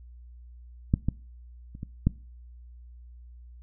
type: clicks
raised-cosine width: 5 ms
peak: -8 / -12 / -30 / -22 / -8 dBFS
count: 5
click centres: 0.939 / 1.086 / 1.751 / 1.831 / 2.07 s
effects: noise-tail reverb RT60 0.4 s tail -23 dB re dry + added 60 Hz sine -45 dBFS peak until 3.62 s